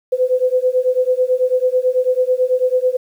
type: beating tone pair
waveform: sine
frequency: 503 / 512.1 Hz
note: B4 / C5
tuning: +32 / -37 cents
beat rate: 9.1 Hz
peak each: -16 dBFS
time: 0.12-2.97 s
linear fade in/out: 10 ms
effects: 8-bit